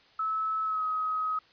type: tone with pitch glide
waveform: sine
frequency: 1300 to 1266.6 Hz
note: E6 to D#6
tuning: -24 to +30 cents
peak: -27 dBFS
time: 0.19-1.39 s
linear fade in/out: 5 ms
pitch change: -46 cents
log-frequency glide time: 0.64-0.84 s
effects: white hiss -60 dBFS RMS until 1.52 s + resampled to 11025 Hz